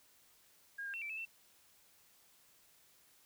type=tone with pitch steps; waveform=sine; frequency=1625 / 1608 / 2705 / 2331 / 2606 / 2684 Hz; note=G#6 / G6 / E7 / D7 / E7 / E7; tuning=-38 / +44 / +44 / -14 / -20 / +31 cents; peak=-40 dBFS; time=0.78-1.254 s; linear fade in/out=10 ms; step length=79 ms; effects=white hiss -67 dBFS RMS until 3.25 s